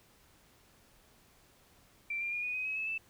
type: tone with pitch steps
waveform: sine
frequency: 2349 / 2389 / 2429 / 2470 / 2512 / 2554 / 2597 / 2641 Hz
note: D7 / D7 / D#7 / D#7 / D#7 / D#7 / E7 / E7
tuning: 0 / +29 / -42 / -13 / +16 / +45 / -26 / +3 cents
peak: -33 dBFS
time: 2.1-2.98 s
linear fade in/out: 5 ms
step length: 110 ms
effects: pink hiss -64 dBFS RMS until 3.09 s